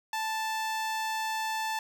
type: tone with notch filter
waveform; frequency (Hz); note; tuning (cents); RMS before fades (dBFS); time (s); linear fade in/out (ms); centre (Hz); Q
sawtooth; 880; A5; 0; -32; 0.13-1.79; 2; 11000; 1.8
effects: none